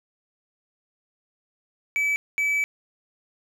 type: tone bursts at uneven times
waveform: triangle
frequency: 2298 Hz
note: D7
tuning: 38 cents flat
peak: -19 dBFS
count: 2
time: 1.96-2.16 / 2.38-2.64 s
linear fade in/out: 0 ms
effects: none